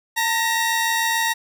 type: tone pair together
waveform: sawtooth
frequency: 906 / 1898.8 Hz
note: A#5 / A#6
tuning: -50 / +31 cents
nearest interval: octave + minor second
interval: 1281 cents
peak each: -18 dBFS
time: 0.16-1.34 s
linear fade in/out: 20 ms
effects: none